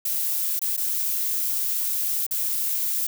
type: noise with dropouts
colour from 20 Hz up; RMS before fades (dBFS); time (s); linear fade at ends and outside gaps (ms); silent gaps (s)
violet; -25; 0.05-3.07; 5; 0.593-0.616 / 0.767-0.775 / 2.266-2.309
effects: none